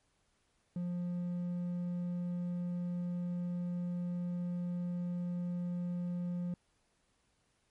sine tone with hard clipping, 176.3 Hz, F3, 17 cents sharp, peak -35 dBFS, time 0.76-6.54 s, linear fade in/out 2 ms, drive 3 dB, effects pink hiss -75 dBFS RMS until 7.7 s + MP3 48 kbps

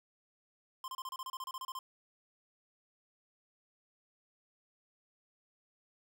square tone bursts, 1046.5 Hz, C6, in tune, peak -40 dBFS, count 14, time 0.84-1.79 s, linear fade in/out 2 ms, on 40 ms, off 30 ms, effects none

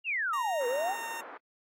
sine exponential two-way sweep, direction down then up, 2886 to 469.5 to 857 Hz, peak -28 dBFS, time 0.04-0.96 s, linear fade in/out 50 ms, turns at 0.67 s
20% pulse tone with pitch glide, 932.3 to 916.8 Hz, A#5 to A#5, 0 to -29 cents, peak -31 dBFS, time 0.33-1.21 s, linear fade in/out 5 ms, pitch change -29 cents, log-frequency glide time 0.48-1.06 s
white band-pass noise, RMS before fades -45 dBFS, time 0.6-1.38 s, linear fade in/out 10 ms, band 330 to 1500 Hz, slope 24 dB/octave
effects AAC 48 kbps

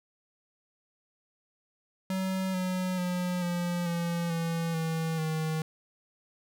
square tone with pitch steps, 188.9 / 184.16 / 179.54 / 175.03 / 170.64 / 166.36 / 162.18 / 158.11 Hz, F#3 / F#3 / F3 / F3 / F3 / E3 / E3 / D#3, +36 / -8 / +48 / +4 / -40 / +16 / -28 / +28 cents, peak -29 dBFS, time 2.1-5.62 s, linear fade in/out 2 ms, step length 440 ms, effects none

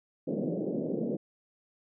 pink band-pass noise, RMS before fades -32 dBFS, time 0.27-1.17 s, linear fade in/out 10 ms, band 160 to 560 Hz, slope 48 dB/octave, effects none

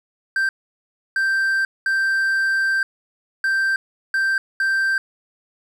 triangle tone bursts at uneven times, 1568 Hz, G6, in tune, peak -15 dBFS, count 6, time 0.36-0.49 / 1.16-1.65 / 1.86-2.83 / 3.44-3.76 / 4.14-4.38 / 4.6-4.98 s, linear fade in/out 2 ms, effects none

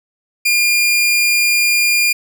sawtooth tone, 2410 Hz, D7, 44 cents sharp, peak -8 dBFS, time 0.45-2.13 s, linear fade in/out 10 ms, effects none

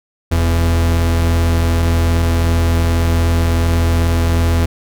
45% pulse tone pair together, 40.99 / 83.6 Hz, E1 / E2, -9 / +25 cents, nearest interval octave, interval 1234 cents, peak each -20 / -12 dBFS, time 0.31-4.66 s, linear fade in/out 10 ms, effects none

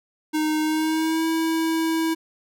square tone with pitch glide, 309.2 to 324.6 Hz, D#4 to E4, -11 to -27 cents, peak -21 dBFS, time 0.33-2.15 s, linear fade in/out 20 ms, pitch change +84 cents, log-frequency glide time 0.61-1.26 s, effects none

